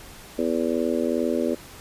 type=harmonic tone; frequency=82.41 Hz; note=E2; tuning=in tune; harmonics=3 / 4 / 5 / 6 / 7; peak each=-26 / -27 / -28 / -29 / -29 dBFS; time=0.38-1.55 s; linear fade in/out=10 ms; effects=pink hiss -44 dBFS RMS until 1.8 s + resampled to 32000 Hz